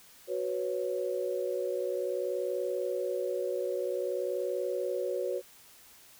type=chord; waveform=sine; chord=F# suspended fourth; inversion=none; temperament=equal; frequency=370 / 493.9 / 554.4 Hz; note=F#4 / B4 / C#5; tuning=0 / 0 / 0 cents; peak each=-34 dBFS; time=0.27-5.42 s; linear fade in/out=50 ms; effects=white hiss -56 dBFS RMS until 6.19 s